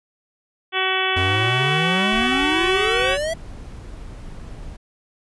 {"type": "harmonic tone", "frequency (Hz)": 377.1, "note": "F#4", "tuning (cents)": 33, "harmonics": [1, 2, 3, 4, 5, 6, 7, 8, 9], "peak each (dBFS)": [-27, -27, -27, -27, -27, -27, -27, -27, -27], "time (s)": [0.72, 3.18], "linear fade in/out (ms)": 50}
{"type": "exponential sweep", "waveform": "square", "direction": "up", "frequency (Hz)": [87.31, 670], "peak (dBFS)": -22, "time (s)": [1.16, 3.34], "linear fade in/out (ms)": 10}
{"type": "noise", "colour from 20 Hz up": "brown", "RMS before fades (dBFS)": -35, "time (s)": [2.12, 4.77], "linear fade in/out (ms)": 10}
{"effects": ["resampled to 24000 Hz"]}